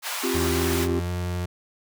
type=high-pass noise; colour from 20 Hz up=pink; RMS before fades=-30 dBFS; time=0.02-0.88 s; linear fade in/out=50 ms; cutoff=780 Hz; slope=24 dB/octave
type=chord; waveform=triangle; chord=C suspended fourth; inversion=none; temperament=just; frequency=261.6 / 348.8 / 392.4 Hz; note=C4 / F4 / G4; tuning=0 / -2 / +2 cents; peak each=-26 dBFS; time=0.23-1 s; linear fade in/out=10 ms
type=tone with pitch glide; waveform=35% pulse; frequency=82.41 to 88.84 Hz; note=E2 to F2; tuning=0 to +30 cents; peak=-24 dBFS; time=0.34-1.46 s; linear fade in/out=10 ms; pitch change=+130 cents; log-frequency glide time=0.71-1.1 s
effects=none